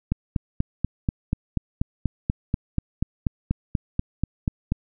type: click train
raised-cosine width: 5 ms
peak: -9 dBFS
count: 20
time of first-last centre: 0.12-4.72 s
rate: 4.13 Hz
effects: none